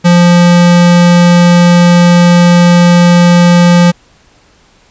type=tone; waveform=square; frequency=174.61 Hz; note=F3; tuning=in tune; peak=-3 dBFS; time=0.04-3.92 s; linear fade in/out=20 ms; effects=pink hiss -46 dBFS RMS until 4.9 s + resampled to 16000 Hz

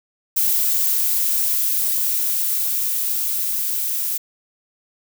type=noise with level ramp; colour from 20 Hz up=violet; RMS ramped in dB=-18 to -23 dBFS; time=0.36-4.18 s; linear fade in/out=10 ms; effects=none

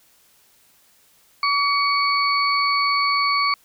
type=tone cluster; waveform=sine; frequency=1140 / 2241 / 4457 Hz; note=C#6 / C#7 / C#8; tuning=+48 / +18 / +9 cents; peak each=-19 / -23 / -24 dBFS; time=1.43-3.54 s; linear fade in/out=2 ms; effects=white hiss -57 dBFS RMS until 3.64 s

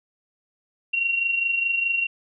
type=tone with amplitude modulation; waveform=sine; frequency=2747 Hz; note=F7; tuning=29 cents flat; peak=-18 dBFS; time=0.93-2.07 s; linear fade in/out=10 ms; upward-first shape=sine; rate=24.8 Hz; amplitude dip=55%; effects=none

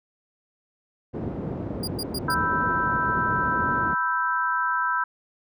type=band-pass noise; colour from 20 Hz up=pink; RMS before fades=-31 dBFS; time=1.13-3.95 s; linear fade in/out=20 ms; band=100 to 460 Hz; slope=12 dB/octave
type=tone bursts; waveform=sawtooth; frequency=4830 Hz; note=D8; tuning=48 cents sharp; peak=-26 dBFS; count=4; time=1.83-2.344 s; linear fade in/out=5 ms; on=46 ms; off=110 ms
type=chord; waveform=sine; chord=E minor; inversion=second; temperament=equal with one note detuned; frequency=987.8 / 1318.5 / 1561.7 Hz; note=B5 / E6 / G6; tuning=0 / 0 / -7 cents; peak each=-26 dBFS; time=2.28-5.04 s; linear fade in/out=5 ms
effects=none

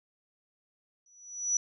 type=tone with exponential growth; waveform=sine; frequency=5900 Hz; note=F#8; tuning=6 cents flat; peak=-22 dBFS; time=1.06-1.57 s; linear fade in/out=2 ms; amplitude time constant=110 ms; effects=none

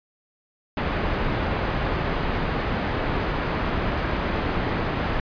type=low-pass noise; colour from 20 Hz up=pink; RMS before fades=-25 dBFS; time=0.77-5.2 s; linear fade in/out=2 ms; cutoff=2100 Hz; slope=12 dB/octave; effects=resampled to 11025 Hz

